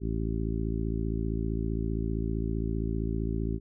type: harmonic tone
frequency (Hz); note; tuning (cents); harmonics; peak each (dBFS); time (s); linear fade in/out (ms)
55.3; A1; +9; 1 / 2 / 3 / 4 / 5 / 6 / 7; -31 / -34 / -36 / -37 / -38 / -39 / -39; 0-3.6; 50
effects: none